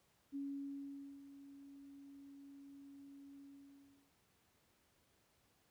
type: tone with ADSR envelope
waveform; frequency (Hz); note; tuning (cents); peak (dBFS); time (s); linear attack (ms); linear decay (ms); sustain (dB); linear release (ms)
sine; 279; C#4; +11; -40; 0.32-4.12; 35; 850; -14; 700
effects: pink hiss -75 dBFS RMS until 5.7 s + high-pass 60 Hz 12 dB/octave